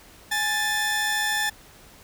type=tone pair together; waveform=sawtooth; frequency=835.1 / 1764 Hz; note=G#5 / A6; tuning=+9 / +4 cents; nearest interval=octave + minor second; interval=1295 cents; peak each=-25 / -20 dBFS; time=0.31-1.5 s; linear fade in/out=10 ms; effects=pink hiss -50 dBFS RMS until 2.03 s